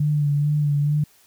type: tone with vibrato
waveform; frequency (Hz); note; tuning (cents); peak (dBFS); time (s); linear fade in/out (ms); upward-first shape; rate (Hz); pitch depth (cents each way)
sine; 146.83; D3; 0; -17; 0-1.04; 5; sine; 2.3; 33
effects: white hiss -56 dBFS RMS until 1.26 s